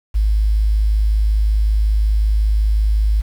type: tone with quantisation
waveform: sine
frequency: 52.7 Hz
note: G#1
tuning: 26 cents sharp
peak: -12 dBFS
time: 0.14-3.22 s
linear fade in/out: 20 ms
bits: 7
effects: none